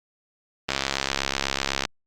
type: click train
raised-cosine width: 0.2 ms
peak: -5 dBFS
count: 80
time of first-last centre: 0.69-1.852 s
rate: 68 Hz
effects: Opus 24 kbps